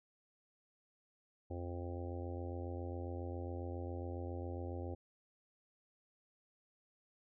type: harmonic tone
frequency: 87.31 Hz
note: F2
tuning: in tune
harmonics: 1 / 3 / 4 / 5 / 6 / 7 / 8 / 9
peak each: -42 / -49 / -48 / -53 / -50 / -56 / -59 / -54 dBFS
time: 1.5-4.95 s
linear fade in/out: 10 ms
effects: none